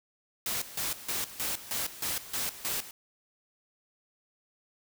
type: noise with tremolo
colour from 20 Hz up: white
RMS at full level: -32 dBFS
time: 0.46-2.91 s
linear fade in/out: 2 ms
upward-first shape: square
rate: 3.2 Hz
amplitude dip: 80%
effects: none